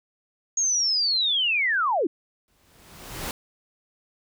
sine linear sweep, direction down, 6645 to 277 Hz, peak -20 dBFS, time 0.57-2.07 s, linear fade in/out 5 ms
pink noise with exponential growth, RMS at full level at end -29 dBFS, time 2.48-3.31 s, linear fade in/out 1 ms, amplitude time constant 180 ms
effects none

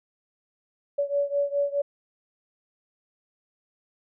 sine beating tone pair, 567 / 571.8 Hz, C#5 / D5, +39 / -46 cents, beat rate 4.8 Hz, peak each -25 / -27 dBFS, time 0.98-1.82 s, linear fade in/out 10 ms, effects none

